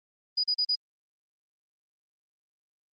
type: tone bursts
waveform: sine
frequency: 4929 Hz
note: D#8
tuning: 17 cents flat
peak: -23 dBFS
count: 4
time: 0.37-0.756 s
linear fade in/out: 10 ms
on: 68 ms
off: 38 ms
effects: Opus 32 kbps